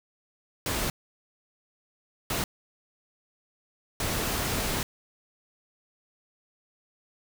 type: noise bursts at uneven times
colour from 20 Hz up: pink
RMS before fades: -29 dBFS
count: 3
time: 0.66-0.9 / 2.3-2.44 / 4-4.83 s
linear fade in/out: 2 ms
effects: none